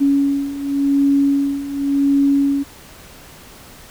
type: beating tone pair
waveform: sine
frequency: 278.9 / 279.8 Hz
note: C#4 / C#4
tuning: +11 / +16 cents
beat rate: 0.9 Hz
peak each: -19 / -15 dBFS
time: 0-2.64 s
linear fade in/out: 20 ms
effects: pink hiss -41 dBFS RMS until 3.9 s